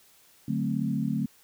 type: chord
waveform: sine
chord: D dominant seventh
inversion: none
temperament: equal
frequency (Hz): 146.83 / 185 / 220 / 261.6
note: D3 / F#3 / A3 / C4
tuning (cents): 0 / 0 / 0 / 0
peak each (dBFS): -31 / -32 / -29 / -32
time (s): 0.48-1.26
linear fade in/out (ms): 5
effects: white hiss -59 dBFS RMS until 1.43 s